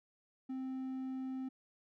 triangle tone, 261.6 Hz, C4, in tune, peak -36 dBFS, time 0.49-1.49 s, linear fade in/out 10 ms, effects none

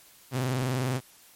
sawtooth tone with vibrato, 128 Hz, C3, 38 cents flat, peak -22 dBFS, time 0.31-1.01 s, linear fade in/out 50 ms, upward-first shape sine, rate 20 Hz, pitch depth 110 cents each way, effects white hiss -55 dBFS RMS until 1.35 s + MP3 64 kbps

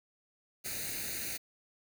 white noise with comb filter, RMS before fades -38 dBFS, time 0.64-1.38 s, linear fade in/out 20 ms, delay 0.46 ms, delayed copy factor +0.8, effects none

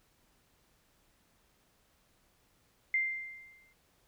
sine tone with exponential decay, 2093 Hz, C7, in tune, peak -25 dBFS, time 2.94-3.73 s, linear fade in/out 2 ms, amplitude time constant 170 ms, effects pink hiss -70 dBFS RMS until 4.07 s

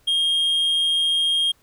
triangle tone, 3233 Hz, G#7, 47 cents flat, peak -16 dBFS, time 0.07-1.52 s, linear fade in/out 10 ms, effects pink hiss -60 dBFS RMS until 1.62 s

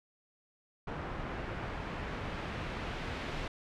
pink noise with low-pass filter sweep, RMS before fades -39 dBFS, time 0.87-3.48 s, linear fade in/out 5 ms, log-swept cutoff 1600 to 3100 Hz, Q 0.87, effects none

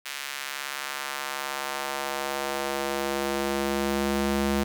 square tone with high-pass filter sweep, 69.4 Hz, C#2, 3 cents sharp, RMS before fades -29 dBFS, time 0.05-4.64 s, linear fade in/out 10 ms, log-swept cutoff 2100 to 170 Hz, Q 1, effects none

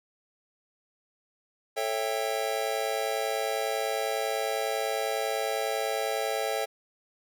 square chord, A dominant seventh, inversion none, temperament just, 440 / 550 / 660 / 792 Hz, A4 / C#5 / E5 / G5, 0 / -14 / +2 / +18 cents, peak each -34 dBFS, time 1.76-6.66 s, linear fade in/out 20 ms, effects none

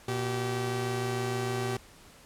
sawtooth tone pair together, 119.5 / 385.1 Hz, A#2 / G4, +43 / -31 cents, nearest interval octave + minor sixth, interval 2026 cents, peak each -28 dBFS, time 0.08-1.77 s, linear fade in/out 5 ms, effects pink hiss -54 dBFS RMS until 2.25 s + low-pass 12000 Hz 12 dB/octave

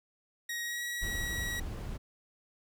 sawtooth tone with pitch glide, 1889 to 1917.6 Hz, A#6 to A#6, +22 to +48 cents, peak -31 dBFS, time 0.49-1.6 s, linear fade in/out 5 ms, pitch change +26 cents, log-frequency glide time 0.63-0.83 s
brown noise, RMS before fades -38 dBFS, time 1.01-1.98 s, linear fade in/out 20 ms
effects none

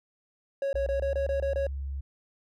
triangle tone bursts, 552 Hz, C#5, 7 cents flat, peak -24 dBFS, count 8, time 0.62-1.668 s, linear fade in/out 2 ms, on 110 ms, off 24 ms
sine tone with pitch glide, 62 to 68.79 Hz, B1 to C#2, +7 to -13 cents, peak -31 dBFS, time 0.74-2.01 s, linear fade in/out 10 ms, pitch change +180 cents, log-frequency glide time 0.93-1.05 s
effects none

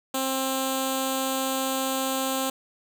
5% pulse tone with notch filter, 265 Hz, C4, 22 cents sharp, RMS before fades -27 dBFS, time 0.14-2.5 s, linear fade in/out 5 ms, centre 2000 Hz, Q 0.65, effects none

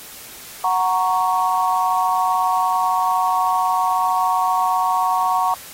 sine chord, F# major, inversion none, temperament equal, 740 / 932.3 / 1108.7 Hz, F#5 / A#5 / C#6, 0 / 0 / 0 cents, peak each -20 dBFS, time 0.64-5.54 s, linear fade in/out 2 ms, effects white hiss -38 dBFS RMS until 5.73 s + AAC 48 kbps

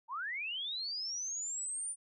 sine linear sweep, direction up, 870 to 9397 Hz, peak -36 dBFS, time 0.08-1.96 s, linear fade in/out 50 ms, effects none

